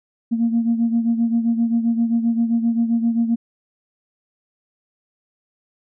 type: beating tone pair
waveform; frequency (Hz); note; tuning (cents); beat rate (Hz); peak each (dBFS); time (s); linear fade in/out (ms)
sine; 230.2 / 237.8; A#3 / A#3; -22 / +35; 7.6; -16 / -22; 0.31-3.36; 20
effects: tanh soft clip ceiling -10 dBFS